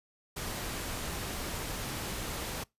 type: noise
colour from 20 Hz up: pink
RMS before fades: -37 dBFS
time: 0.36-2.64 s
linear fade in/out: 10 ms
effects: noise-tail reverb RT60 0.2 s tail -25 dB re dry + resampled to 32000 Hz